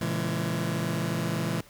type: chord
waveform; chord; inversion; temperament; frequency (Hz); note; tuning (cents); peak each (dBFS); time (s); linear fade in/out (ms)
sawtooth; A# half-diminished seventh; none; just; 116.54 / 139.85 / 167.82 / 209.8; A#2 / C#3 / E3 / G#3; 0 / +16 / +31 / +18; -29 / -30 / -26 / -30; 0.01-1.61; 5
effects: pink hiss -54 dBFS RMS until 1.69 s